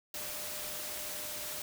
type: tone in noise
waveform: sine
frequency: 602 Hz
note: D5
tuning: 43 cents sharp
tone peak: -50 dBFS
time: 0.14-1.62 s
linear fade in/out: 2 ms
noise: white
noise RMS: -40 dBFS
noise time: 0.14-1.62 s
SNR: -13 dB
effects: none